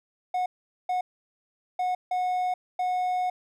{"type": "tone bursts at uneven times", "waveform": "triangle", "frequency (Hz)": 730, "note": "F#5", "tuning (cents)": -24, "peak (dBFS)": -22, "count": 5, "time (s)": [[0.34, 0.46], [0.89, 1.01], [1.79, 1.95], [2.11, 2.54], [2.79, 3.3]], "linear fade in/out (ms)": 5, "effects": []}